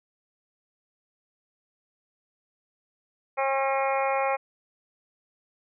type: harmonic tone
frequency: 270.5 Hz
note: C#4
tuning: 42 cents flat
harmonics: 2 / 3 / 4 / 5 / 6 / 7 / 8 / 9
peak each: -27 / -27 / -31 / -35 / -45 / -38 / -35 / -36 dBFS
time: 3.37-4.37 s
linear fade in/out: 20 ms
effects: none